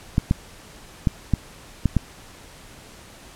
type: clicks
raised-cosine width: 5 ms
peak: -5 dBFS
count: 6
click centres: 0.181 / 0.311 / 1.072 / 1.337 / 1.857 / 1.967 s
effects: pink hiss -45 dBFS RMS until 3.35 s + low-pass 11000 Hz 12 dB/octave